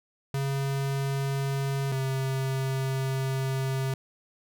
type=tone pair in turn; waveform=square; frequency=137.4 / 133.41 Hz; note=C#3 / C3; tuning=-15 / +34 cents; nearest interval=minor second; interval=51 cents; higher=first; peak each=-27 dBFS; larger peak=neither; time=0.34-1.92 / 1.92-3.94 s; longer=second; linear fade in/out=2 ms; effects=none